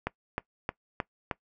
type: click train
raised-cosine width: 0.5 ms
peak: -14 dBFS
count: 5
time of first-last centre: 0.07-1.312 s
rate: 3.22 Hz
effects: noise-tail reverb RT60 0.1 s tail -21 dB re dry